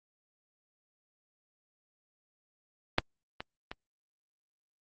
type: clicks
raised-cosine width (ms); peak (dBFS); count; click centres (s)
0.3; -6 / -21 / -22; 3; 2.984 / 3.405 / 3.715
effects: Opus 32 kbps